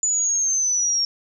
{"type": "linear sweep", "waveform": "sine", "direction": "down", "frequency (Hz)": [7000, 5510], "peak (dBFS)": -18, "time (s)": [0.03, 1.05], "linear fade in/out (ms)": 2, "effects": []}